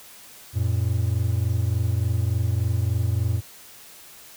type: tone pair together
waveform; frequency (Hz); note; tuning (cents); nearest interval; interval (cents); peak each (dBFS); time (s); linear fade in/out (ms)
triangle; 90.1 / 113.52; F#2 / A#2; -45 / -45; major third; 400; -21 / -21; 0.53-3.42; 50
effects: white hiss -46 dBFS RMS until 4.36 s